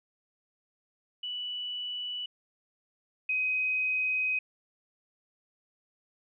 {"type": "tone pair in turn", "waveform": "sine", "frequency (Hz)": [2960, 2518], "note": ["F#7", "D#7"], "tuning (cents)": [0, 20], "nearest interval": "minor third", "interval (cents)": 280, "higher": "first", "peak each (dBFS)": [-33, -26], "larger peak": "second", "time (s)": [[1.23, 2.26], [3.29, 4.39]], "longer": "second", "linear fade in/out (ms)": 5, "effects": []}